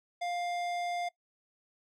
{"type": "tone with tanh clipping", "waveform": "sine", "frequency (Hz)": 702, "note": "F5", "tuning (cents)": 9, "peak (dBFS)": -34, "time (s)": [0.21, 1.09], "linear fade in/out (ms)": 10, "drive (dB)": 17, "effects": ["noise-tail reverb RT60 0.1 s tail -20 dB re dry"]}